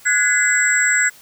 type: tone cluster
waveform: sine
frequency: 1459 / 1677 / 2026 / 7680 Hz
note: F#6 / G#6 / B6 / B8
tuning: -25 / +16 / +44 / -49 cents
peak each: -19 dBFS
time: 0.05-1.1 s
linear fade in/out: 20 ms
effects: white hiss -46 dBFS RMS until 1.21 s

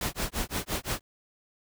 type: noise with tremolo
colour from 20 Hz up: pink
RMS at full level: -29 dBFS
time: 0.01-1.01 s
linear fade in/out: 2 ms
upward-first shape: sine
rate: 5.8 Hz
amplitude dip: 100%
effects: none

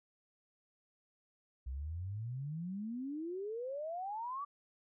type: exponential sweep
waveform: sine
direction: up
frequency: 61.74 to 1174.7 Hz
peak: -38 dBFS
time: 1.66-4.45 s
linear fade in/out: 10 ms
effects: none

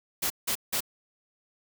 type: noise bursts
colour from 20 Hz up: white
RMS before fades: -28 dBFS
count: 3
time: 0.22-0.806 s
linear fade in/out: 10 ms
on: 82 ms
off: 170 ms
effects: none

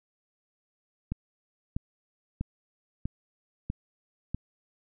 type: click train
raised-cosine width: 5 ms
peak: -18 dBFS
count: 6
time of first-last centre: 1.12-4.346 s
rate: 1.55 Hz
effects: none

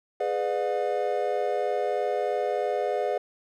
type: chord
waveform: triangle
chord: G# diminished seventh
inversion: none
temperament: just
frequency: 415.3 / 498.4 / 598 / 717.6 Hz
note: G#4 / B4 / D5 / F5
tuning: 0 / +16 / +31 / +47 cents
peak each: -28 dBFS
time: 0.2-3.18 s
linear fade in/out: 5 ms
effects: none

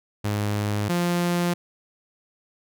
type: tone pair in turn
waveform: sawtooth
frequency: 103.83 / 174.62 Hz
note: G#2 / F3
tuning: 0 / 0 cents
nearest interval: major sixth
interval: 900 cents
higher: second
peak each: -19 / -17 dBFS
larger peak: second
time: 0.24-0.89 / 0.89-1.54 s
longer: neither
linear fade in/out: 10 ms
effects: none

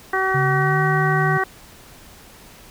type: harmonic tone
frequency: 380.2 Hz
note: F#4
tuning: 47 cents sharp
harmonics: 1 / 2 / 3 / 4 / 5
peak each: -24 / -24 / -24 / -24 / -24 dBFS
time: 0.13-1.44 s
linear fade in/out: 5 ms
type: tone with pitch glide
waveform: sine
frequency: 138.6 to 151.14 Hz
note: C#3 to D#3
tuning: 0 to -50 cents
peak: -19 dBFS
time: 0.34-1.38 s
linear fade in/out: 10 ms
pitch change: +150 cents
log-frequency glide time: 0.48-0.79 s
effects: pink hiss -45 dBFS RMS until 2.7 s

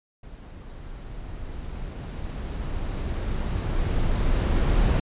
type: noise with level ramp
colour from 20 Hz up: brown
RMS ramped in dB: -41 to -19 dBFS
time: 0.23-5 s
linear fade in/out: 5 ms
effects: resampled to 8000 Hz

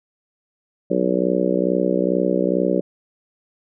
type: harmonic tone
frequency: 62.3 Hz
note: B1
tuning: 16 cents sharp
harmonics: 3 / 4 / 5 / 6 / 7 / 8 / 9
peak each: -23 / -27 / -23 / -24 / -25 / -25 / -24 dBFS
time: 0.9-2.81 s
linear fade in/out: 10 ms
effects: none

